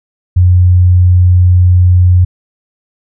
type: tone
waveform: sine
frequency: 90 Hz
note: F#2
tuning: 47 cents flat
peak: -3 dBFS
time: 0.36-2.25 s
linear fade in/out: 10 ms
effects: none